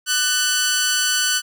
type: tone with amplitude modulation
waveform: 10% pulse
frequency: 1496 Hz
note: F#6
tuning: 19 cents sharp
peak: -6 dBFS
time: 0.06-1.42 s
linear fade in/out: 50 ms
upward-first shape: sine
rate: 296 Hz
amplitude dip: 55%
effects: none